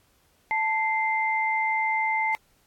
sine tone pair together, 880 / 2086 Hz, A5 / C7, 0 / -6 cents, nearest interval octave + minor third, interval 1494 cents, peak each -25 dBFS, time 0.51-2.35 s, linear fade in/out 0 ms, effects pink hiss -64 dBFS RMS until 2.66 s + AAC 64 kbps

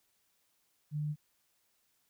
sine tone, 149.7 Hz, D3, 33 cents sharp, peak -32 dBFS, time 0.91-1.16 s, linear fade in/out 50 ms, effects white hiss -75 dBFS RMS until 2.09 s

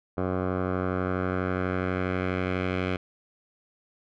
10% pulse tone with low-pass filter sweep, 92.2 Hz, F#2, 6 cents flat, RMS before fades -28 dBFS, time 0.17-2.97 s, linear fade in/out 10 ms, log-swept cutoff 1000 to 2600 Hz, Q 1.8, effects none

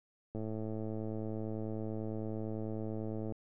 click train, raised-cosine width 2 ms, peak -27 dBFS, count 325, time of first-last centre 0.35-3.322 s, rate 109 Hz, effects none

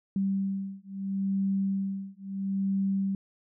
sine beating tone pair, 194.5 / 195.25 Hz, G3 / G3, -13 / -7 cents, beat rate 0.75 Hz, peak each -30 / -30 dBFS, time 0.16-3.15 s, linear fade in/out 2 ms, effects none

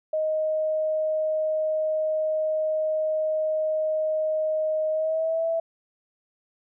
sine tone with pitch glide, 624 to 659.2 Hz, D#5 to E5, +5 to 0 cents, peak -22 dBFS, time 0.13-5.6 s, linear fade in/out 5 ms, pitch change +95 cents, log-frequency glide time 4.91-5.47 s, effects none

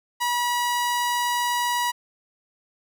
sawtooth tone, 968 Hz, B5, 35 cents flat, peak -18 dBFS, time 0.2-1.92 s, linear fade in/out 20 ms, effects none

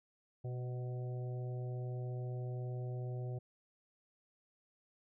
harmonic tone with a mistuned harmonic, 124.4 Hz, B2, 13 cents sharp, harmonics 1 / 3 / 4 / 5 / 6, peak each -38 / -49 / -53 / -54 / -57 dBFS, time 0.44-3.39 s, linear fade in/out 10 ms, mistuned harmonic 4, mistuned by +24 cents, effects none

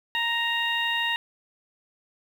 harmonic tone, 932.3 Hz, A#5, in tune, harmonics 1 / 2 / 3 / 4, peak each -31 / -27 / -28 / -32 dBFS, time 0.15-1.16 s, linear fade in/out 0 ms, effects 8-bit

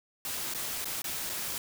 white noise with dropouts, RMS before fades -35 dBFS, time 0.25-1.58 s, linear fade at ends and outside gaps 1 ms, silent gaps 0.538-0.547 / 0.845-0.855 / 1.019-1.042 / 1.294-1.298 s, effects none

